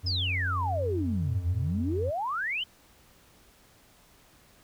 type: tone with pitch glide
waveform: triangle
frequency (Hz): 90.7 to 88.53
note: F#2 to F2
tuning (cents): -34 to +24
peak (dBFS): -27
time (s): 0.03-2.11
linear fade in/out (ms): 20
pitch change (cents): -42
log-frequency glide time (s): 0.86-1.39
type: exponential two-way sweep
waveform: sine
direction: down then up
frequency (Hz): 5274 to 79 to 3165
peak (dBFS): -28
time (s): 0.06-2.64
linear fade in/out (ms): 10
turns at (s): 1.46
effects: pink hiss -59 dBFS RMS until 4.63 s